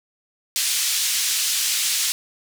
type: band-pass noise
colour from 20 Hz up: white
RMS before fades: -22 dBFS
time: 0.56-2.12 s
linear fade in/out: 0 ms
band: 2800 to 8500 Hz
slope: 12 dB/octave
effects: none